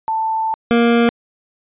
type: tone pair in turn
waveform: sine / 25% pulse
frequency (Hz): 886 / 234.7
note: A5 / A#3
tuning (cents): +12 / +12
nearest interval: octave + major seventh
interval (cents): 2300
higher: first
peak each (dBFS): -16 / -7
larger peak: second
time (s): 0.08-0.54 / 0.71-1.09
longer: first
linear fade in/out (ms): 0
effects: resampled to 8000 Hz